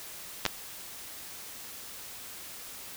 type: clicks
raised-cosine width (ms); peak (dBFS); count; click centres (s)
0.2; -8; 2; 0.453 / 0.463
effects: white hiss -44 dBFS RMS until 2.96 s